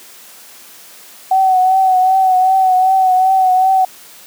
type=tone with vibrato; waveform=sine; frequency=752 Hz; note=F#5; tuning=28 cents sharp; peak=-8 dBFS; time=1.31-3.85 s; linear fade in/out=5 ms; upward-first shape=triangle; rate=2.6 Hz; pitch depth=41 cents each way; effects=white hiss -39 dBFS RMS until 4.26 s + high-pass 200 Hz 12 dB/octave